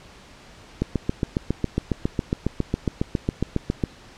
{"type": "click train", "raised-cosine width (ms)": 3, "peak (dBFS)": -8, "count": 23, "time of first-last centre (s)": [0.82, 3.838], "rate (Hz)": 7.29, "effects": ["pink hiss -47 dBFS RMS until 4.17 s", "low-pass 6000 Hz 12 dB/octave"]}